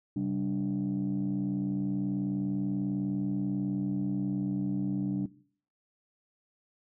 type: tone cluster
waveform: sine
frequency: 133.7 / 193.9 / 292.5 Hz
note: C3 / G3 / D4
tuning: +38 / -19 / -7 cents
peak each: -34 / -31 / -30 dBFS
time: 0.16-5.26 s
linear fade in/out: 5 ms
effects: noise-tail reverb RT60 0.5 s tail -18 dB re dry + tanh soft clip ceiling -23 dBFS